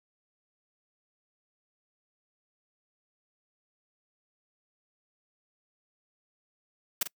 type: noise with echo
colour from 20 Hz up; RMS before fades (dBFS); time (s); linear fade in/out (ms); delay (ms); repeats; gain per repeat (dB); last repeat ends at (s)
white; -26; 7.01-7.03; 5; 45; 1; -10; 7.075
effects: noise-tail reverb RT60 0.1 s tail -25 dB re dry + high-pass 150 Hz 12 dB/octave